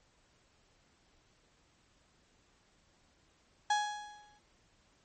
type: tone with exponential decay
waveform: 35% pulse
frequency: 835 Hz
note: G#5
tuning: 9 cents sharp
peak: -24 dBFS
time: 3.7-4.39 s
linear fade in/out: 5 ms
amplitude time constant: 150 ms
effects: pink hiss -69 dBFS RMS until 5.04 s + MP3 32 kbps